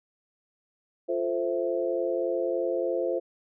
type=chord; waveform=sine; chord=F major seventh; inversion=none; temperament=equal; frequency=349.2 / 440 / 523.3 / 659.3 Hz; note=F4 / A4 / C5 / E5; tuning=0 / 0 / 0 / 0 cents; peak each=-30 / -33 / -28 / -34 dBFS; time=1.08-3.2 s; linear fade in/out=20 ms; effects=none